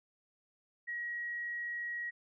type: tone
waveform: sine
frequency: 1903 Hz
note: A#6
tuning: 35 cents sharp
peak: -36 dBFS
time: 0.87-2.11 s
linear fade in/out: 20 ms
effects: none